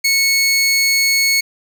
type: tone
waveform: 20% pulse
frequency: 2200 Hz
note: C#7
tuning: 14 cents flat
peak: -7 dBFS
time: 0.04-1.41 s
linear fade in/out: 10 ms
effects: none